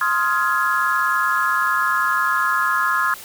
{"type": "chord", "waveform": "sine", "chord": "F minor seventh", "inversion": "second", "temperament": "just", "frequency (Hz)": [1047.7, 1257.2, 1396.9, 1676.3], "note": ["C6", "Eb6", "F6", "Ab6"], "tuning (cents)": [2, 18, 0, 16], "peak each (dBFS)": -22, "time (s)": [0.01, 3.14], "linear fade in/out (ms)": 2, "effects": ["white hiss -38 dBFS RMS until 3.24 s"]}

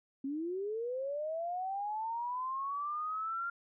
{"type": "linear sweep", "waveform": "sine", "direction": "up", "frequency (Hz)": [263.8, 1396.9], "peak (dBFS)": -34, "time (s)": [0.24, 3.5], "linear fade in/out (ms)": 5, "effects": []}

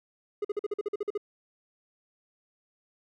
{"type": "tone bursts", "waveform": "triangle", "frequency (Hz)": 413.2, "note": "G#4", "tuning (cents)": -9, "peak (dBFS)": -25, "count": 11, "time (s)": [0.42, 1.177], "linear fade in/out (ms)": 5, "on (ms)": 27, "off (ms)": 46, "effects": []}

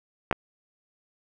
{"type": "clicks", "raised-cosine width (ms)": 0.5, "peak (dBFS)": [-8, -11], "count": 2, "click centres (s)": [0.312, 0.327], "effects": []}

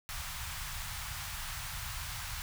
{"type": "band-stop noise", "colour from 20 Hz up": "pink", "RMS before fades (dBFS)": -40, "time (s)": [0.09, 2.42], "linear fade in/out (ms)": 0, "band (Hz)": [130, 910], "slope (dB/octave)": 24, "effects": []}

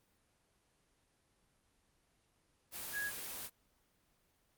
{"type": "tone in noise", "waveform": "sine", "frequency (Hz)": 1661.2, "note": "G#6", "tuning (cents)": 0, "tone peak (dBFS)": -36, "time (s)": [2.92, 3.12], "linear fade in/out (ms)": 50, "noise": "white", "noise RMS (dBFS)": -44, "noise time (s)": [2.71, 3.5], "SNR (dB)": 5, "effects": ["pink hiss -75 dBFS RMS until 4.57 s", "Opus 24 kbps"]}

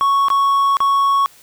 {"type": "tone with dropouts", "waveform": "triangle", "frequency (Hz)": 1109, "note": "C#6", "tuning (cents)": 0, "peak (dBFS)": -10, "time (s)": [0.01, 1.26], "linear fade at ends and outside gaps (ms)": 0, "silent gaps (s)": [[0.284, 0.302], [0.769, 0.804]], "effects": ["white hiss -47 dBFS RMS until 1.42 s"]}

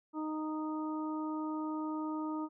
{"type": "harmonic tone", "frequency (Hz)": 309.8, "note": "D#4", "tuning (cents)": -7, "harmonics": [1, 2, 3, 4], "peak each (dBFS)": [-35, -48, -43, -45], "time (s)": [0.13, 2.49], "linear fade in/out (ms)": 50, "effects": []}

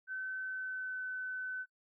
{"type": "tone with pitch glide", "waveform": "sine", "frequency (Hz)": [1527, 1513], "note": ["G6", "F#6"], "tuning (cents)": [-46, 38], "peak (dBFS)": -37, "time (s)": [0.07, 1.66], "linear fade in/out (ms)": 50, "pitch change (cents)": -16, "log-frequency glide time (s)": [0.41, 1.03], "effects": ["noise-tail reverb RT60 0.1 s tail -22 dB re dry"]}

